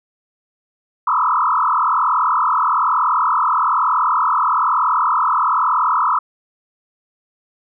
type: tone with frequency modulation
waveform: sine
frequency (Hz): 1146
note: D6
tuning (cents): -43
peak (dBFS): -13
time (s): 1.07-6.19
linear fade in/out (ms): 5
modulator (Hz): 41.1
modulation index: 4.6
effects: none